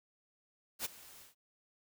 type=noise with ADSR envelope; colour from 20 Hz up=white; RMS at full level=-35 dBFS; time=0.79-1.35 s; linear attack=63 ms; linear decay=15 ms; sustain=-20 dB; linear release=140 ms; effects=none